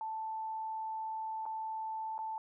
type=tone with dropouts; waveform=sine; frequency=881 Hz; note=A5; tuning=2 cents sharp; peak=-36 dBFS; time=0.01-2.38 s; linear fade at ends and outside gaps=1 ms; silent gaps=1.455-1.462 / 2.18-2.189 s; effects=none